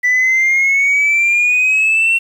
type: exponential sweep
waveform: sine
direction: up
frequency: 1973 to 2729 Hz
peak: -8 dBFS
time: 0.03-2.19 s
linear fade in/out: 20 ms
effects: tanh soft clip ceiling -8 dBFS + 7-bit